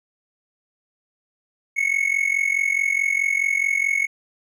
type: tone with amplitude modulation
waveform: triangle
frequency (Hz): 2200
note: C#7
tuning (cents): -14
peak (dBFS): -13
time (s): 1.76-4.07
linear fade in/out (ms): 20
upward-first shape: sine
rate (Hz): 44.7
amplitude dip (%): 85
effects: none